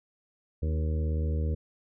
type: harmonic tone with a mistuned harmonic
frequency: 78.2 Hz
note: D#2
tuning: 9 cents sharp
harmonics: 1 / 2 / 3 / 4 / 5 / 6 / 7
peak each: -26 / -36 / -41 / -43 / -45 / -41 / -47 dBFS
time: 0.62-1.55 s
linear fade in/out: 10 ms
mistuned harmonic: 4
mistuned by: -21 cents
effects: none